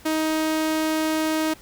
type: tone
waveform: sawtooth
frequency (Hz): 314.3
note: D#4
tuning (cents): +18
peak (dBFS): -17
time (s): 0.05-1.54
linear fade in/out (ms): 10
effects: pink hiss -49 dBFS RMS until 1.61 s